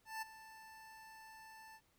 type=tone with ADSR envelope; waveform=25% pulse; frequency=883 Hz; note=A5; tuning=6 cents sharp; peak=-36 dBFS; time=0.05-1.81 s; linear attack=170 ms; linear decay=14 ms; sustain=-15 dB; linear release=61 ms; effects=pink hiss -75 dBFS RMS until 1.98 s